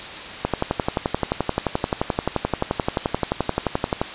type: click train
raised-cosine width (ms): 1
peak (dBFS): -5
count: 42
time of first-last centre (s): 0.45-4.015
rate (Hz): 11.5
effects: white hiss -33 dBFS RMS until 4.14 s + resampled to 8000 Hz